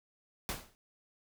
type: noise with exponential decay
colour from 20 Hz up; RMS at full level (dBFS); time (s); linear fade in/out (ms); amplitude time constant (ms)
pink; -33; 0.49-0.75; 0; 56
effects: none